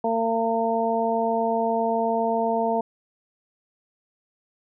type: harmonic tone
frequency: 227.6 Hz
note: A#3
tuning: 41 cents flat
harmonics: 1 / 2 / 3 / 4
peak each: -28 / -26 / -24 / -27 dBFS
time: 0.04-2.81 s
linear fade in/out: 5 ms
effects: none